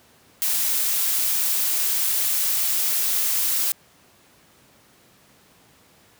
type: noise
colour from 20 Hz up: blue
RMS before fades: -22 dBFS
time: 0.42-3.72 s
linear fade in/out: 0 ms
effects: pink hiss -55 dBFS RMS until 6.19 s + high-pass 100 Hz 12 dB/octave